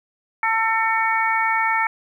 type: harmonic tone with a mistuned harmonic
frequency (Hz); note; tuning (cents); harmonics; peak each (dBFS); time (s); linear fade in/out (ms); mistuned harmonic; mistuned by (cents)
446.6; A4; +26; 2 / 3 / 4 / 5; -21 / -24 / -24 / -23; 0.43-1.87; 2; 4; +20
effects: 9-bit